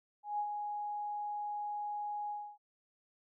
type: tone with ADSR envelope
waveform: sine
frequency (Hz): 830.6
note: G#5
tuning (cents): 0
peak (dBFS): -31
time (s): 0.23-2.58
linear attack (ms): 160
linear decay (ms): 70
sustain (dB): -5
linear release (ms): 280
effects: none